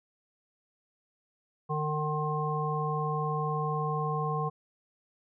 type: harmonic tone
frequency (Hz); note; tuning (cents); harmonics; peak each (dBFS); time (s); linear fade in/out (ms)
152; D#3; -40; 1 / 3 / 5 / 7; -31 / -35 / -36 / -33; 1.69-4.5; 20
effects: none